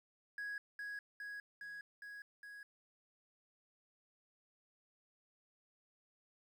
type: tone with echo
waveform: triangle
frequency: 1661.2 Hz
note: G#6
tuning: in tune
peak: -38 dBFS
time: 0.38-0.58 s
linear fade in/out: 2 ms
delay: 410 ms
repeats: 5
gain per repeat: -2 dB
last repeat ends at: 2.63 s
effects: tanh soft clip ceiling -35 dBFS + 12-bit